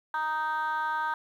sine chord, Eb major, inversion second, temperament just, 933.4 / 1244.5 / 1555.6 Hz, Bb5 / Eb6 / G6, +2 / 0 / -14 cents, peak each -28 / -32 / -31 dBFS, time 0.14-1.14 s, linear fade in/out 2 ms, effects tanh soft clip ceiling -22 dBFS + 10-bit

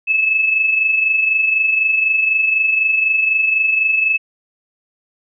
sine tone pair together, 2581 / 2605 Hz, E7 / E7, -37 / -21 cents, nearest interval unison, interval 16 cents, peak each -22 / -13 dBFS, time 0.07-4.18 s, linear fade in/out 20 ms, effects none

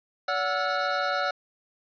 square tone cluster, 573 / 738 / 1330 / 1437 Hz, D5 / F#5 / E6 / F6, -43 / -5 / +15 / +49 cents, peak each -31 dBFS, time 0.28-1.31 s, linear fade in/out 5 ms, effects resampled to 11025 Hz + 9-bit

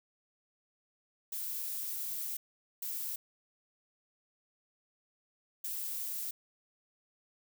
violet noise bursts at uneven times, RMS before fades -38 dBFS, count 3, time 1.32-2.37 / 2.82-3.16 / 5.64-6.31 s, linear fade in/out 5 ms, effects none

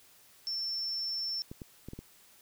sine tone, 5390 Hz, E8, 38 cents sharp, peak -32 dBFS, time 0.47-1.42 s, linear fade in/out 0 ms
clicks, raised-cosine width 3 ms, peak -29 dBFS, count 5, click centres 1.515 / 1.618 / 1.886 / 1.934 / 1.99 s
effects white hiss -60 dBFS RMS until 2.41 s

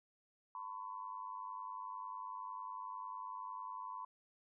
sine tone with amplitude modulation, 1011 Hz, B5, 40 cents sharp, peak -39 dBFS, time 0.55-4.05 s, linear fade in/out 2 ms, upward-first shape sine, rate 100 Hz, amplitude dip 95%, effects none

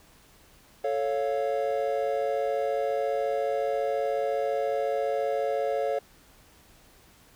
triangle chord, A augmented, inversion none, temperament equal, 440 / 554.4 / 698.5 Hz, A4 / C#5 / E#5, 0 / 0 / 0 cents, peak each -28 / -26 / -29 dBFS, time 0.84-5.99 s, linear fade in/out 5 ms, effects pink hiss -57 dBFS RMS until 7.35 s

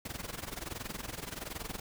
pink noise with amplitude modulation, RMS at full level -38 dBFS, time 0.05-1.8 s, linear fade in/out 5 ms, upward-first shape sine, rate 21.3 Hz, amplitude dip 85%, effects none

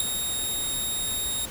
10% pulse tone with ADSR envelope, 3729 Hz, A#7, in tune, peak -9 dBFS, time 0-1.46 s, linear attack 4 ms, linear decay 5 ms, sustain -10 dB, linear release 12 ms, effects pink hiss -39 dBFS RMS until 1.5 s

